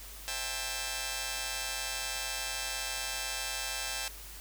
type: chord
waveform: 5% pulse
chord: A minor seventh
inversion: first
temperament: just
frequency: 528 / 660 / 792 / 880 Hz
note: C5 / E5 / G5 / A5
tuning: +16 / +2 / +18 / 0 cents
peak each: -33 / -31 / -28 / -29 dBFS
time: 0.28-4.08 s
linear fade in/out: 0 ms
effects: added 50 Hz sine -48 dBFS peak until 4.4 s + white hiss -48 dBFS RMS until 4.4 s